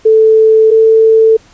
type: tone pair in turn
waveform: sine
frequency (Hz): 440 / 444.3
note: A4 / A4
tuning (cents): 0 / +17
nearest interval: unison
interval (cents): 17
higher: second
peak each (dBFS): -3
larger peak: neither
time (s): 0.05-0.71 / 0.71-1.37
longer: neither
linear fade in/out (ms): 10
effects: pink hiss -44 dBFS RMS until 1.53 s + resampled to 16000 Hz